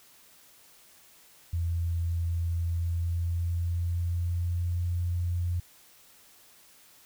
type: tone with pitch glide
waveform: sine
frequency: 84.6 to 87.48 Hz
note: E2 to F2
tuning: +45 to +3 cents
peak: -26 dBFS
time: 1.53-5.6 s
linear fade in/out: 5 ms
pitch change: +58 cents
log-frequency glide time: 2.69-4.85 s
effects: white hiss -57 dBFS RMS until 7.05 s